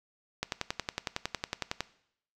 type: click train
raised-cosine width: 0.2 ms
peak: -13 dBFS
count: 16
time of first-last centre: 0.43-1.806 s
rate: 10.9 Hz
effects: noise-tail reverb RT60 0.7 s tail -18 dB re dry